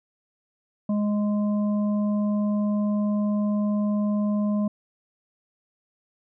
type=harmonic tone; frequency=207.7 Hz; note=G#3; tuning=in tune; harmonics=1 / 3 / 5; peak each=-21 / -33 / -40 dBFS; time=0.89-4.68 s; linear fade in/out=5 ms; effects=none